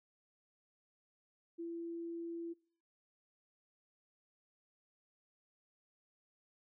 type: tone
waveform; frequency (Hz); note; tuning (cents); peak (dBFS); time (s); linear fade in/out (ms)
sine; 336.6; E4; +36; -40; 1.58-2.54; 20
effects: noise-tail reverb RT60 0.6 s tail -25 dB re dry